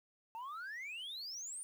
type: exponential sweep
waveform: sine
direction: up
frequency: 880 to 9397 Hz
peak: -40 dBFS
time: 0.35-1.63 s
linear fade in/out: 0 ms
effects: tanh soft clip ceiling -41 dBFS + 11-bit